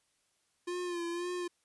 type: tone with vibrato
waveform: square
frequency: 349.2 Hz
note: F4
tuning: in tune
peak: -35 dBFS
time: 0.67-1.48 s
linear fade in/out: 10 ms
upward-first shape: sine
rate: 1.9 Hz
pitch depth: 46 cents each way
effects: white hiss -75 dBFS RMS until 1.64 s + resampled to 24000 Hz